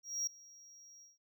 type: tone with ADSR envelope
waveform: triangle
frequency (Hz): 5650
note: F8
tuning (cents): +19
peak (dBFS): -31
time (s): 0.03-1.18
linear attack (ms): 240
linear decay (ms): 4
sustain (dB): -23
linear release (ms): 160
effects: noise-tail reverb RT60 0.1 s tail -23 dB re dry